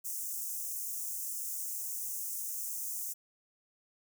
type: high-pass noise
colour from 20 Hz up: white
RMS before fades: -38 dBFS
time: 0.04-3.14 s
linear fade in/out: 20 ms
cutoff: 6100 Hz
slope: 48 dB/octave
effects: none